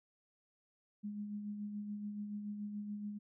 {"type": "tone with tremolo", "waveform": "sine", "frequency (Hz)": 207.2, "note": "G#3", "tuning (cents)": -4, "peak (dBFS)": -38, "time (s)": [1.03, 3.19], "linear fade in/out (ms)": 20, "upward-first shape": "sine", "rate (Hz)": 7, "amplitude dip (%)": 40, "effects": []}